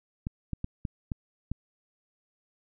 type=clicks; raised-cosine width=5 ms; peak=-19 dBFS; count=6; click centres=0.269 / 0.533 / 0.644 / 0.852 / 1.118 / 1.516 s; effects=none